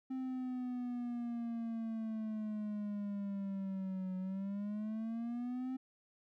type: exponential two-way sweep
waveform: triangle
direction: down then up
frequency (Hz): 262.1 to 185 to 262.1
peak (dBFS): -35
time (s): 0.1-5.77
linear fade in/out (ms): 10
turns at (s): 4.17
effects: none